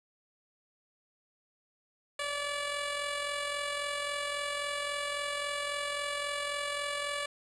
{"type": "tone with amplitude modulation", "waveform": "10% pulse", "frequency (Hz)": 577, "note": "D5", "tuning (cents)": -31, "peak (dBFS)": -23, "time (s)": [2.19, 7.26], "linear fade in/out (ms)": 5, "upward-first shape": "sine", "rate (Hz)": 43.7, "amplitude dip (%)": 35, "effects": ["resampled to 22050 Hz", "9-bit"]}